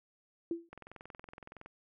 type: tone with exponential decay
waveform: sine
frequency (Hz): 336.9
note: E4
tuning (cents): +38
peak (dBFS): -29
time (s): 0.51-0.69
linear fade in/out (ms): 2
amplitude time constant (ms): 39
type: click train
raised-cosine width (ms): 0.5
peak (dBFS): -33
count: 21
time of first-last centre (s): 0.73-1.66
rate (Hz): 21.5
effects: none